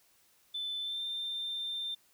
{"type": "tone with pitch glide", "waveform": "sine", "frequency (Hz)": [3520, 3588], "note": ["A7", "A7"], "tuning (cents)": [0, 33], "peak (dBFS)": -33, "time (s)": [0.54, 1.95], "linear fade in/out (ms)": 10, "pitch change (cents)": 33, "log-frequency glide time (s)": [0.81, 1.03], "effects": ["tanh soft clip ceiling -30 dBFS", "white hiss -67 dBFS RMS until 2.13 s"]}